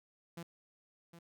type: tone with echo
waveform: sawtooth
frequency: 169.3 Hz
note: E3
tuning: 46 cents sharp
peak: -39 dBFS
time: 0.37-0.43 s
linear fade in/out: 5 ms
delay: 760 ms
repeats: 1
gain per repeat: -10 dB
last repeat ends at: 1.19 s
effects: none